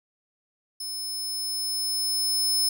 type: tone with level ramp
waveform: sawtooth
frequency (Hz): 5220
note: E8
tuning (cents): -18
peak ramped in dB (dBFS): -29 to -18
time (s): 0.8-2.69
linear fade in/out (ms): 5
effects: none